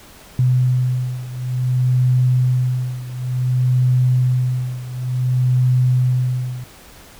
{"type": "beating tone pair", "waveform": "sine", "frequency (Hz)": [126.2, 126.76], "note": ["B2", "B2"], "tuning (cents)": [38, 46], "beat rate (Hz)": 0.56, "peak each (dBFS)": [-16, -19], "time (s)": [0.39, 6.64], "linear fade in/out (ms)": 2, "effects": ["pink hiss -43 dBFS RMS until 7.19 s"]}